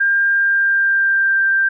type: tone with pitch glide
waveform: sine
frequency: 1600 to 1577.1 Hz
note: G6 to G6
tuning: +35 to +10 cents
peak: -12 dBFS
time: 0-1.69 s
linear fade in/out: 10 ms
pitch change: -25 cents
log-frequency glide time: 0.31-1.43 s
effects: none